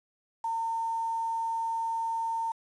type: tone with quantisation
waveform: sine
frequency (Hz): 910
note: A#5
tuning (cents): -42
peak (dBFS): -28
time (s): 0.44-2.52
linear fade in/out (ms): 5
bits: 8
effects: resampled to 22050 Hz